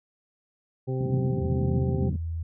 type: harmonic tone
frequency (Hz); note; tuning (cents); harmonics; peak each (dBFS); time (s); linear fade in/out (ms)
130; C3; -11; 1 / 2 / 3 / 4 / 6; -27 / -36 / -32 / -39 / -44; 0.87-2.1; 20
type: band-pass noise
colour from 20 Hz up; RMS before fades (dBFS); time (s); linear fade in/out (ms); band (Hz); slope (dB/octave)
pink; -30; 1-2.17; 10; 120 to 210; 24
type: tone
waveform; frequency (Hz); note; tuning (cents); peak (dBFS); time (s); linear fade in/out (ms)
sine; 82.41; E2; 0; -28; 1.4-2.43; 5
effects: none